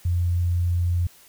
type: tone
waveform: sine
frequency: 87.4 Hz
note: F2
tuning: 2 cents sharp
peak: -19 dBFS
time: 0.05-1.07 s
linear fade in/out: 5 ms
effects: white hiss -52 dBFS RMS until 1.28 s